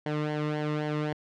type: tone with flanger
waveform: sawtooth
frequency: 150.9 Hz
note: D3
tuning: 47 cents sharp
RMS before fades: -30 dBFS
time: 0.06-1.13 s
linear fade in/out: 2 ms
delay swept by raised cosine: 0.79 to 1.29 ms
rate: 3.8 Hz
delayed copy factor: -0.75
effects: low-pass 3000 Hz 12 dB/octave